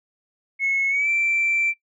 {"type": "tone with pitch glide", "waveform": "sine", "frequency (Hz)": [2186, 2343], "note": ["C#7", "D7"], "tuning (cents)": [-25, -5], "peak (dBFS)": -18, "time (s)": [0.59, 1.74], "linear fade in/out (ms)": 50, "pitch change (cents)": 120, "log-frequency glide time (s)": [0.89, 1.09], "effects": ["noise-tail reverb RT60 0.1 s tail -19 dB re dry", "tanh soft clip ceiling -14 dBFS"]}